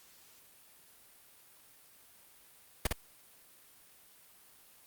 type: noise with echo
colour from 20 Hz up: pink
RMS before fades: -28 dBFS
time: 2.85-2.87 s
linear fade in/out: 5 ms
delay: 57 ms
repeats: 1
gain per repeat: -3 dB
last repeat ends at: 2.927 s
effects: white hiss -60 dBFS RMS until 4.86 s + Opus 48 kbps